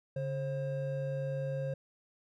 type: tone pair together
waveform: triangle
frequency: 141.4 / 533.9 Hz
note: C#3 / C5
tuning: +35 / +35 cents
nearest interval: octave + major seventh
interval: 2300 cents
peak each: -33 / -34 dBFS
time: 0.16-1.74 s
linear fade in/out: 5 ms
effects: none